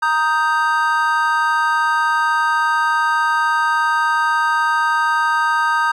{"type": "chord", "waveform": "triangle", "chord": "Eb major", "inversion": "second", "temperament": "equal", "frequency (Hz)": [932.3, 1244.5, 1568], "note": ["Bb5", "Eb6", "G6"], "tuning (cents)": [0, 0, 0], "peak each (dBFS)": -17, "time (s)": [0.02, 5.92], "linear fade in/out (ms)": 10, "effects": []}